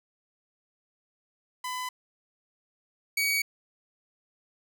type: tone pair in turn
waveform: sawtooth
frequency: 1006 / 2258 Hz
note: B5 / C#7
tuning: +32 / +31 cents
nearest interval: octave + major second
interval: 1399 cents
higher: second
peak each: -28 / -21 dBFS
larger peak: second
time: 1.64-1.89 / 3.17-3.42 s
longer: neither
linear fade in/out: 5 ms
effects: none